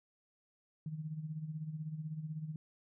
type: tone with tremolo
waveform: sine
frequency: 155.56 Hz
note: D#3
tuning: in tune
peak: -36 dBFS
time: 0.86-2.56 s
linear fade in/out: 2 ms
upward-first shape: sine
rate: 16 Hz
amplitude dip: 65%
effects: none